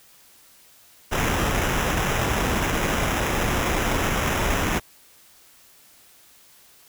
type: noise with sample-and-hold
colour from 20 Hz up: pink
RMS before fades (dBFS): -23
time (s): 1.11-4.8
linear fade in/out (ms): 20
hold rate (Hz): 4410
effects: white hiss -53 dBFS RMS until 6.88 s